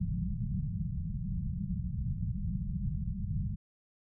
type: low-pass noise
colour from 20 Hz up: white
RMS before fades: -34 dBFS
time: 0-3.56 s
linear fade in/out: 20 ms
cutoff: 200 Hz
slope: 96 dB/octave
effects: none